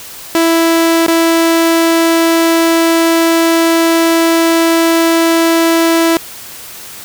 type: tone with dropouts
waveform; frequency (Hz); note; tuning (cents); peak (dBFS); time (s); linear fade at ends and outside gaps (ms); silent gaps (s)
sawtooth; 330.6; E4; +5; -4; 0.35-6.17; 1; 1.065-1.081
effects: white hiss -30 dBFS RMS until 7.04 s